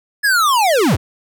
square linear sweep, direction down, 1727 to 55 Hz, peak -12 dBFS, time 0.23-0.97 s, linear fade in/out 20 ms, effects none

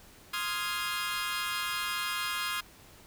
20% pulse chord, F minor seventh, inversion second, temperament equal, 1046.5 / 1244.5 / 1396.9 / 1661.2 Hz, C6 / Eb6 / F6 / Ab6, 0 / 0 / 0 / 0 cents, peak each -32 dBFS, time 0.33-2.61 s, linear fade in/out 10 ms, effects pink hiss -55 dBFS RMS until 3.06 s

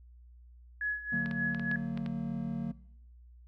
sine tone with tremolo, 1689 Hz, G#6, 29 cents sharp, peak -29 dBFS, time 0.81-1.76 s, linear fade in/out 2 ms, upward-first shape sine, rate 3.5 Hz, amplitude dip 75%
triangle chord, D augmented, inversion none, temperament just, 146.83 / 183.54 / 229.4 Hz, D3 / F#3 / A#3, 0 / -14 / -28 cents, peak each -37 / -35 / -33 dBFS, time 1.12-2.72 s, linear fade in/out 10 ms
clicks, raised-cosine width 0.3 ms, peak -27 dBFS, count 7, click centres 1.26 / 1.312 / 1.547 / 1.596 / 1.714 / 1.975 / 2.062 s
effects noise-tail reverb RT60 0.8 s tail -20 dB re dry + added 60 Hz sine -52 dBFS peak until 3.47 s

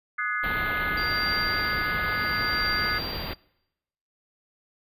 sine chord, Ab dominant seventh, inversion second, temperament equal with one note detuned, 1244.5 / 1480 / 1691.2 / 2093 Hz, Eb6 / Gb6 / Ab6 / C7, 0 / 0 / +31 / 0 cents, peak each -31 dBFS, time 0.18-2.99 s, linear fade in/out 10 ms
pink band-stop noise, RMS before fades -33 dBFS, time 0.43-3.34 s, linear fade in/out 10 ms, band 4200 to 13000 Hz, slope 96 dB/octave
sine tone with tremolo, 4721 Hz, D8, 8 cents sharp, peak -27 dBFS, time 0.97-3.35 s, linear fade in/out 5 ms, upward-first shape triangle, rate 0.73 Hz, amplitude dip 90%
effects noise-tail reverb RT60 0.9 s tail -25 dB re dry + resampled to 32000 Hz

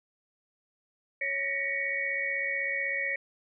sine tone cluster, 554 / 1857 / 1933 / 2238 Hz, C#5 / A#6 / B6 / C#7, -1 / -7 / -38 / +16 cents, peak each -39 / -36 / -33 / -31 dBFS, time 1.21-3.16 s, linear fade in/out 5 ms, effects none

